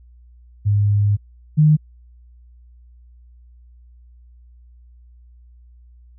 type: tone pair in turn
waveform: sine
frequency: 102.6 / 152.8 Hz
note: G#2 / D#3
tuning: -21 / -31 cents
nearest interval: perfect fifth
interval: 690 cents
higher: second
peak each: -13 / -9 dBFS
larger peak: second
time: 0.65-1.17 / 1.57-1.77 s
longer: first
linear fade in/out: 20 ms
effects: added 60 Hz sine -44 dBFS peak until 6.18 s